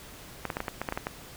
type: clicks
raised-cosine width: 0.5 ms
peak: -15 dBFS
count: 10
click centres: 0.453 / 0.502 / 0.569 / 0.604 / 0.682 / 0.816 / 0.888 / 0.924 / 0.975 / 1.069 s
effects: pink hiss -47 dBFS RMS until 1.36 s